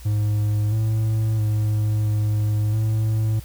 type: tone with pitch steps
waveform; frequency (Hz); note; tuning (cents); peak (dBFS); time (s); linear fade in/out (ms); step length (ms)
triangle; 105.3 / 110 / 106.9 / 106.1 / 109.5; G#2 / A2 / A2 / G#2 / A2; +24 / 0 / -49 / +38 / -8; -16; 0.05-3.4; 10; 670
effects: added 60 Hz sine -38 dBFS peak until 3.44 s + white hiss -47 dBFS RMS until 3.44 s